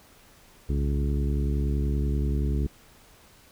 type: harmonic tone with a mistuned harmonic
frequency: 70.5 Hz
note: C#2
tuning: 30 cents sharp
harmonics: 1 / 2 / 3 / 4 / 5 / 6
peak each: -24 / -30 / -34 / -36 / -38 / -40 dBFS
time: 0.69-2.67 s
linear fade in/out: 5 ms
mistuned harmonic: 1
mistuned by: -120 cents
effects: pink hiss -55 dBFS RMS until 3.51 s